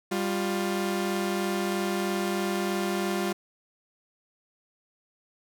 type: tone pair together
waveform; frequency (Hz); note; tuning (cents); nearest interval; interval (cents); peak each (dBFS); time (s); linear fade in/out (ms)
sawtooth; 197.61 / 352.1; G3 / F4; +14 / +14; minor seventh; 1000; -25; 0.11-3.33; 10
effects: none